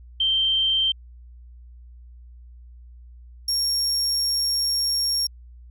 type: tone pair in turn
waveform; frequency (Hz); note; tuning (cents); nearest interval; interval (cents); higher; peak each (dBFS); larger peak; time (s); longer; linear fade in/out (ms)
sine / 35% pulse; 3136 / 5544; G7 / F8; 0 / -14; minor seventh; 986; second; -18 / -18; neither; 0.2-0.92 / 3.48-5.27; second; 5
effects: added 60 Hz sine -42 dBFS peak until 5.7 s